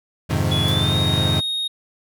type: chord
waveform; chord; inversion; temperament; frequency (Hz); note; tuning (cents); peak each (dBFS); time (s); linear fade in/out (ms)
35% pulse; F minor seventh; none; equal; 87.31 / 103.83 / 130.81 / 155.56; F2 / Ab2 / C3 / Eb3; 0 / 0 / 0 / 0; -22; 0.29-1.41; 20
type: tone with pitch glide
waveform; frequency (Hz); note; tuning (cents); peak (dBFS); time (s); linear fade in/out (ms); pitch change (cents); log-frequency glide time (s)
triangle; 3400 to 3729; G#7 to A#7; +40 to 0; -20; 0.51-1.68; 10; +160; 0.65-0.97
type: noise with exponential decay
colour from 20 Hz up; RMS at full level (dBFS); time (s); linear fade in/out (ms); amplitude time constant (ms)
white; -31; 0.68-0.81; 1; 28
effects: none